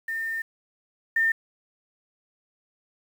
sine tone pair in turn, 1809 / 1809 Hz, A6 / A6, +48 / +48 cents, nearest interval unison, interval 0 cents, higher neither, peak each -27 / -19 dBFS, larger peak second, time 0.08-0.42 / 1.16-1.32 s, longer first, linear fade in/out 5 ms, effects 8-bit

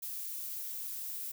violet noise, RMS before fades -40 dBFS, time 0.02-1.32 s, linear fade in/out 10 ms, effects none

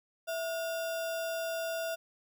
sine tone with sample-and-hold, 659 Hz, E5, 1 cent flat, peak -32 dBFS, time 0.27-1.96 s, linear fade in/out 20 ms, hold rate 2100 Hz, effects none

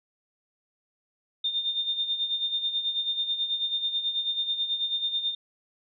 sine tone with tremolo, 3626 Hz, A#7, 49 cents flat, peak -23 dBFS, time 1.44-5.35 s, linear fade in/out 5 ms, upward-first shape sine, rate 9.2 Hz, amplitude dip 65%, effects none

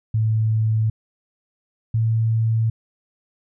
sine tone pair in turn, 110.1 / 112.54 Hz, A2 / A2, +2 / +40 cents, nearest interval unison, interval 38 cents, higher second, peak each -16 dBFS, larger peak neither, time 0.14-0.9 / 1.94-2.7 s, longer neither, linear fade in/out 5 ms, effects none

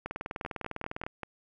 two click trains, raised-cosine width 0.5 ms, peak -21 / -20 dBFS, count 5 / 21, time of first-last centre 0.45-1.233 / 0.06-1.065 s, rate 5.11 / 19.9 Hz, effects none

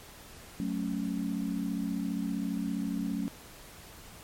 sine chord, F# minor, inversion none, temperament equal, 185 / 220 / 277.2 Hz, F#3 / A3 / C#4, 0 / 0 / 0 cents, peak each -34 dBFS, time 0.6-3.28 s, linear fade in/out 0 ms, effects pink hiss -50 dBFS RMS until 4.23 s + MP3 64 kbps

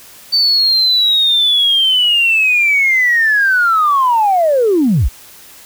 sine linear sweep, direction down, 4576 to 34.49 Hz, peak -8 dBFS, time 0.32-5.09 s, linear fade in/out 20 ms, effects tanh soft clip ceiling -4 dBFS + white hiss -39 dBFS RMS until 5.65 s

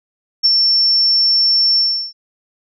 sine tone with ADSR envelope, 5420 Hz, E8, 47 cents sharp, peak -7 dBFS, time 0.43-2.13 s, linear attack 23 ms, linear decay 33 ms, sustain -3 dB, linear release 350 ms, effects none

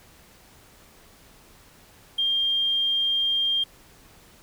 triangle tone, 3200 Hz, G7, 35 cents sharp, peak -17 dBFS, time 2.18-3.64 s, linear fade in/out 10 ms, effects tanh soft clip ceiling -19 dBFS + pink hiss -53 dBFS RMS until 4.42 s

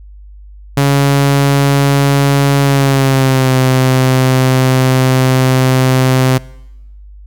sawtooth tone with pitch glide, 140 to 129.87 Hz, C#3 to C3, +18 to -13 cents, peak -4 dBFS, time 0.77-6.38 s, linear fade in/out 5 ms, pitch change -131 cents, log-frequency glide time 2.61-3.53 s, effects noise-tail reverb RT60 1.0 s tail -23 dB re dry + added 50 Hz sine -32 dBFS peak until 7.26 s

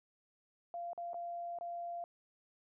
sine tone with dropouts, 691 Hz, F5, 19 cents flat, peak -39 dBFS, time 0.74-2.04 s, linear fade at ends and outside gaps 1 ms, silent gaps 0.932-0.977 / 1.133-1.143 / 1.587-1.61 s, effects none

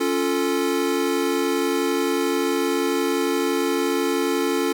square chord, Db augmented, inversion none, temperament equal with one note detuned, 277.2 / 348.2 / 440 Hz, Db4 / F4 / A4, 0 / -5 / 0 cents, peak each -25 dBFS, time 0-4.73 s, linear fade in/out 10 ms, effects none

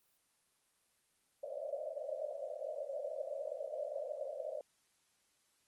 white band-pass noise, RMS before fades -42 dBFS, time 1.43-4.61 s, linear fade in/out 2 ms, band 530 to 630 Hz, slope 96 dB/octave, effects white hiss -75 dBFS RMS until 5.67 s + Opus 24 kbps

